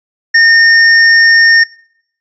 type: tone with hard clipping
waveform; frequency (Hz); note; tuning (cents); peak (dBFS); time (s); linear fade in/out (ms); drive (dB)
sine; 1828; A#6; -34; -5; 0.34-1.64; 10; 14
effects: noise-tail reverb RT60 0.7 s tail -23 dB re dry + resampled to 16000 Hz